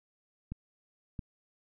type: clicks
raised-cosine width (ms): 5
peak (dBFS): -25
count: 2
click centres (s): 0.52 / 1.192
effects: none